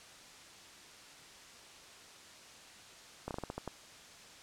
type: slowing click train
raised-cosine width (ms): 1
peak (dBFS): -24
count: 8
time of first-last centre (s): 3.28-3.677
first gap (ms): 28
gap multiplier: 1.23
effects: white hiss -54 dBFS RMS until 4.42 s + low-pass 7000 Hz 12 dB/octave